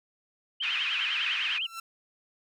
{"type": "tone with vibrato", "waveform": "sine", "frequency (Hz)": 2796, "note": "F7", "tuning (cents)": 1, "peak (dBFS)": -28, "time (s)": [0.6, 1.67], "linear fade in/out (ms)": 10, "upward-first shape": "sine", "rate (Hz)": 9.9, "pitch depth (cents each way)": 230}
{"type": "band-pass noise", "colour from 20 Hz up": "white", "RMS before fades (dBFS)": -34, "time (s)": [0.62, 1.59], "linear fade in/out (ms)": 20, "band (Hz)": [1400, 3000], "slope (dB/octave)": 24}
{"type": "tone with exponential growth", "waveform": "sawtooth", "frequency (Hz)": 1346, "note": "E6", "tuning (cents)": 36, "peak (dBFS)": -30, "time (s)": [1.53, 1.8], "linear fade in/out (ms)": 5, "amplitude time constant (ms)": 57}
{"effects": []}